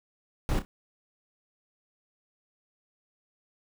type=noise with echo; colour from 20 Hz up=brown; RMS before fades=-26 dBFS; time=0.49-0.59 s; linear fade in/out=0 ms; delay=30 ms; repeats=2; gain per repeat=-11 dB; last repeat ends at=0.65 s; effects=none